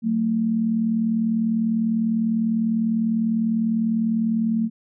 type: tone pair together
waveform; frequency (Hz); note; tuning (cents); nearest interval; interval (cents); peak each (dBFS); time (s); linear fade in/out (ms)
sine; 185 / 225; F#3 / A3; 0 / +39; minor third; 339; -27 / -19; 0.02-4.7; 50
effects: none